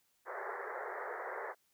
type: band-pass noise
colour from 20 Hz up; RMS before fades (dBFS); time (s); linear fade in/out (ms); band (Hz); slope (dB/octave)
pink; -42; 0.25-1.55; 50; 380 to 2000; 96
effects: white hiss -75 dBFS RMS until 1.73 s